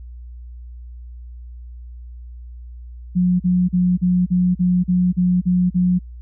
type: tone bursts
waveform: sine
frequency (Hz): 180.1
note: F#3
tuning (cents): -46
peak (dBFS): -13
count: 10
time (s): 3.15-5.992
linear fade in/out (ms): 20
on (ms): 250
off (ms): 38
effects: added 60 Hz sine -33 dBFS peak until 6.21 s